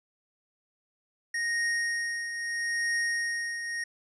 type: tone with tremolo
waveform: square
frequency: 1864.7 Hz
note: A#6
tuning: in tune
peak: -26 dBFS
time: 1.34-3.84 s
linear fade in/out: 5 ms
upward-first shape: triangle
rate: 0.77 Hz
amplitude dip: 60%
effects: resampled to 22050 Hz